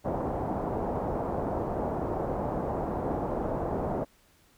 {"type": "low-pass noise", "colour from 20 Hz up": "white", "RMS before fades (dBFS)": -31, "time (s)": [0.04, 4.05], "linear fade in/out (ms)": 20, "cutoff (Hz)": 800, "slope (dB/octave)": 24, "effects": ["pink hiss -63 dBFS RMS until 4.57 s"]}